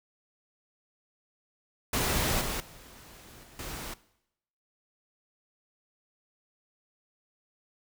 pink noise with level steps, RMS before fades -28 / -33 / -51 / -54 / -39 dBFS, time 1.93-3.94 s, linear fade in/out 5 ms, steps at 2.41 / 2.6 / 3.43 / 3.59 s, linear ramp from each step 2 ms, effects noise-tail reverb RT60 0.8 s tail -19 dB re dry

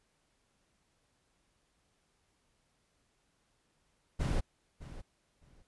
brown noise with echo, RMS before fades -30 dBFS, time 4.19-4.41 s, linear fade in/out 20 ms, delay 610 ms, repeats 2, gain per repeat -15 dB, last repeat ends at 5.63 s, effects pink hiss -75 dBFS RMS until 5.67 s + resampled to 24000 Hz

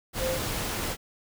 sine tone in noise, 521 Hz, C5, 7 cents flat, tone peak -27 dBFS, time 0.18-0.39 s, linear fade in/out 50 ms, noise pink, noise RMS -31 dBFS, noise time 0.13-0.97 s, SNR +1 dB, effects none

